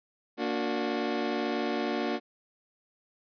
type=chord; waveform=25% pulse; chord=Bb augmented; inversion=none; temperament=just; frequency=233.1 / 291.4 / 364.2 Hz; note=Bb3 / D4 / F#4; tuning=0 / -13 / -27 cents; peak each=-29 dBFS; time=0.37-2.2 s; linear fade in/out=50 ms; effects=resampled to 11025 Hz